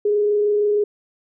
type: tone with frequency modulation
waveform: sine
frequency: 415.3 Hz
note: G#4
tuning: in tune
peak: -15 dBFS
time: 0.05-0.84 s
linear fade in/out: 5 ms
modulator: 26.3 Hz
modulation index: 0.23
effects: none